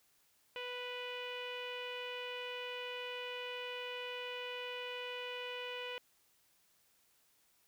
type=tone with low-pass filter; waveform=sawtooth; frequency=493.9 Hz; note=B4; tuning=in tune; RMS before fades=-43 dBFS; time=0.56-5.98 s; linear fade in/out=0 ms; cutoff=2800 Hz; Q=6.1; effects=white hiss -72 dBFS RMS until 7.67 s